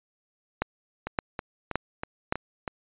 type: two click trains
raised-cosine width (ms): 0.5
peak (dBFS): -16 / -9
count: 6 / 4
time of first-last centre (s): 1.07-2.678 / 0.62-2.325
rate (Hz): 3.11 / 1.76
effects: resampled to 8000 Hz